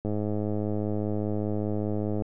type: click train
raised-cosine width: 2 ms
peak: -17 dBFS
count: 229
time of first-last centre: 0.05-2.221 s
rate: 105 Hz
effects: none